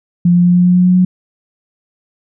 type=tone with pitch steps; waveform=sine; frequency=174.7 / 175.81 / 176.93 / 178.06 / 179.2 / 180.34 / 181.49 / 182.65 Hz; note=F3 / F3 / F3 / F3 / F3 / F#3 / F#3 / F#3; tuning=+1 / +12 / +23 / +34 / +45 / -44 / -33 / -22 cents; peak=-6 dBFS; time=0.25-1.05 s; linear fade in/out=5 ms; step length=100 ms; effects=none